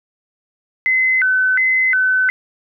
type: tone with vibrato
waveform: sine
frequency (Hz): 1760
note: A6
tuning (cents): 0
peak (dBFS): -12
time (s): 0.86-2.3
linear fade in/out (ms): 0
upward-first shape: square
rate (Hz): 1.4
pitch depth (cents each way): 260
effects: none